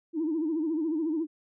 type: tone with vibrato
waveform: sine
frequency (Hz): 317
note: D#4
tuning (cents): +32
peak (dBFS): -25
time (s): 0.13-1.27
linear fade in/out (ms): 50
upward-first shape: sine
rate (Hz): 14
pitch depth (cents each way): 110
effects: tanh soft clip ceiling -21 dBFS